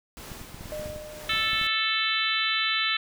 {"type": "noise with tremolo", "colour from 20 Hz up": "pink", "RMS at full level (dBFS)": -41, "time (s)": [0.17, 1.67], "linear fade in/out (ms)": 0, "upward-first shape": "sine", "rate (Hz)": 2, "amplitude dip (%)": 40}
{"type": "clicks", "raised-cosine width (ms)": 5, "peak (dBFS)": -28, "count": 12, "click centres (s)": [0.317, 0.414, 0.545, 0.61, 0.657, 0.796, 0.859, 0.901, 0.962, 1.335, 1.533, 1.614]}
{"type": "tone with exponential decay", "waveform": "sine", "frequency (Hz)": 607, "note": "D#5", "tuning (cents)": -43, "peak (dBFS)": -31, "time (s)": [0.72, 2.43], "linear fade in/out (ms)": 0, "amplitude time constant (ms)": 370}
{"type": "harmonic tone", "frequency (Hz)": 440, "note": "A4", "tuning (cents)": 0, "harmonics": [3, 4, 5, 6, 7, 8, 9], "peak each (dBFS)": [-31, -31, -31, -31, -31, -31, -31], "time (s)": [1.29, 2.97], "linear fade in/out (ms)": 5}
{"effects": []}